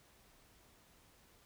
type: silence
effects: pink hiss -66 dBFS RMS until 1.45 s